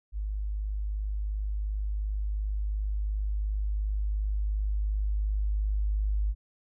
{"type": "tone with level ramp", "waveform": "sine", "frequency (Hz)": 51.4, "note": "G#1", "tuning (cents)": -17, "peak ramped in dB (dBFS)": [-29, -24], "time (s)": [0.12, 6.35], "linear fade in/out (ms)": 50, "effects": []}